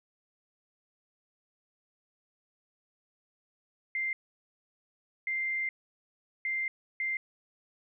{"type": "tone bursts at uneven times", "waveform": "sine", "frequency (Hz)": 2093, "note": "C7", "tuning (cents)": 0, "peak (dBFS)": -29, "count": 4, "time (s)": [[3.95, 4.13], [5.27, 5.69], [6.45, 6.68], [7, 7.17]], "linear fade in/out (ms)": 2, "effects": []}